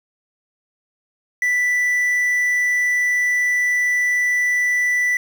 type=tone with quantisation; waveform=triangle; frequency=1975.5 Hz; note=B6; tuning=in tune; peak=-14 dBFS; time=1.42-5.17 s; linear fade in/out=2 ms; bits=7; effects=none